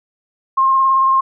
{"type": "tone with vibrato", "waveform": "sine", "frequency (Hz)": 1066, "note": "C6", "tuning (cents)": 32, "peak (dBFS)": -10, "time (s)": [0.57, 1.21], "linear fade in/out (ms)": 10, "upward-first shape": "triangle", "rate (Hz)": 18, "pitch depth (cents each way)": 18, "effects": []}